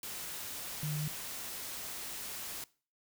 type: tone in noise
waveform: sine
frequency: 151 Hz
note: D3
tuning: 48 cents sharp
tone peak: -33 dBFS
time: 0.83-1.08 s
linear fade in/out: 2 ms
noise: white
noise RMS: -42 dBFS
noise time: 0.03-2.64 s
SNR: +6 dB
effects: noise-tail reverb RT60 0.4 s tail -21 dB re dry